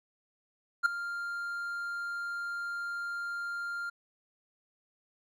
triangle tone with ADSR envelope, 1396.9 Hz, F6, in tune, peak -17 dBFS, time 0.83-3.9 s, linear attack 28 ms, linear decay 6 ms, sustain -15 dB, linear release 9 ms, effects none

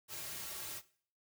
white noise with comb filter, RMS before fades -44 dBFS, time 0.08-0.82 s, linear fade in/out 50 ms, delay 4 ms, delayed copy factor -0.8, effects noise-tail reverb RT60 0.5 s tail -18 dB re dry

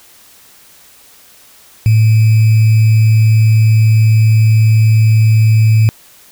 sine tone with sample-and-hold, 110 Hz, A2, in tune, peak -5 dBFS, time 1.86-5.89 s, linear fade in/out 0 ms, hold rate 2450 Hz, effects white hiss -43 dBFS RMS until 6.31 s

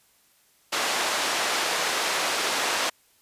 pink band-pass noise, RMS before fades -26 dBFS, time 0.72-2.9 s, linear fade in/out 10 ms, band 600 to 7300 Hz, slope 12 dB/octave, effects white hiss -62 dBFS RMS until 3.21 s + resampled to 32000 Hz

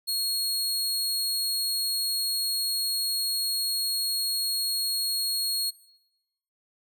sawtooth tone, 4303 Hz, C8, 48 cents sharp, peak -23 dBFS, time 0.07-5.71 s, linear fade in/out 20 ms, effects noise-tail reverb RT60 0.9 s tail -20 dB re dry

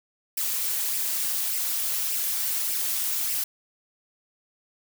blue noise with flanger, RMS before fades -27 dBFS, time 0.37-3.44 s, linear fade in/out 5 ms, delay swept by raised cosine 0.37 to 6.17 ms, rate 1.7 Hz, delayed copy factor +0.55, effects none

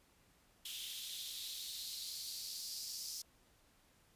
white noise with high-pass filter sweep, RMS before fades -45 dBFS, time 0.65-3.22 s, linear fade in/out 5 ms, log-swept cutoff 3200 to 5200 Hz, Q 4.5, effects pink hiss -70 dBFS RMS until 4.15 s + resampled to 32000 Hz

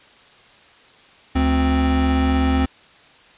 square tone pair together, 72.78 / 261.6 Hz, D2 / C4, -15 / 0 cents, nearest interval octave + minor seventh, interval 2215 cents, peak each -19 dBFS, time 1.35-2.66 s, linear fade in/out 10 ms, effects white hiss -49 dBFS RMS until 3.37 s + resampled to 8000 Hz

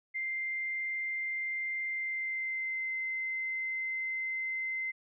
sine tone with pitch glide, 2093 to 2069 Hz, C7 to C7, 0 to -20 cents, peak -32 dBFS, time 0.14-4.92 s, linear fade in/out 20 ms, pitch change -20 cents, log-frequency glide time 1.85-2.92 s, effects none

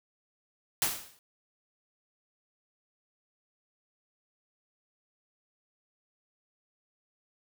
white noise with exponential decay, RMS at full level -25 dBFS, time 0.82-1.19 s, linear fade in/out 1 ms, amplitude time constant 79 ms, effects none

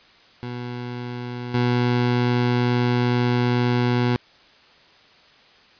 20% pulse tone with level steps, 122.3 Hz, B2, 16 cents flat, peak -24 / -13 dBFS, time 0.43-4.16 s, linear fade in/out 0 ms, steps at 1.54 s, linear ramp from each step 5 ms, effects white hiss -52 dBFS RMS until 5.79 s + resampled to 11025 Hz

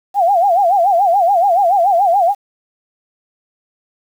sine tone with vibrato, 740 Hz, F#5, in tune, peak -9 dBFS, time 0.14-2.35 s, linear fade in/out 50 ms, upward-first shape sine, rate 7 Hz, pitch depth 180 cents each way, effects 7-bit

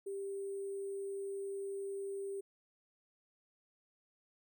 sine tone with sample-and-hold, 394.4 Hz, G4, 11 cents sharp, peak -38 dBFS, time 0.06-2.41 s, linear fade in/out 10 ms, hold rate 8820 Hz, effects none

